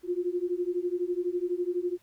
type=beating tone pair; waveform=sine; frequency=349.2 / 361.2 Hz; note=F4 / F#4; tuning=0 / -42 cents; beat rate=12 Hz; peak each=-30 dBFS; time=0.03-1.98 s; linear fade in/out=50 ms; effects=pink hiss -65 dBFS RMS until 2.02 s